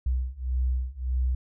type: beating tone pair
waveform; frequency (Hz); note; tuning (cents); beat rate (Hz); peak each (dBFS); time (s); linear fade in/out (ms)
sine; 62.4 / 64.1; B1 / C2; +19 / -35; 1.7; -28 / -27; 0.06-1.35; 5
effects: none